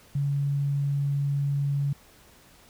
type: tone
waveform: sine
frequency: 141.3 Hz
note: C#3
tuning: 34 cents sharp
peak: -23 dBFS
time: 0.15-1.93 s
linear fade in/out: 5 ms
effects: pink hiss -55 dBFS RMS until 2.69 s